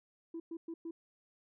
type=tone bursts; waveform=sine; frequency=331.3 Hz; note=E4; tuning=9 cents sharp; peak=-38 dBFS; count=4; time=0.34-0.91 s; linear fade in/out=5 ms; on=60 ms; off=110 ms; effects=tanh soft clip ceiling -36 dBFS